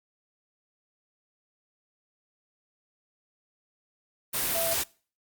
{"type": "tone in noise", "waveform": "sine", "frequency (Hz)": 666, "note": "E5", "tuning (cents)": 18, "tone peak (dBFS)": -28, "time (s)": [4.54, 4.75], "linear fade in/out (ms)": 20, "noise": "white", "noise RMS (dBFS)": -28, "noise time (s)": [4.33, 4.84], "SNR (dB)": -3, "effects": ["noise-tail reverb RT60 0.4 s tail -23 dB re dry", "Opus 32 kbps"]}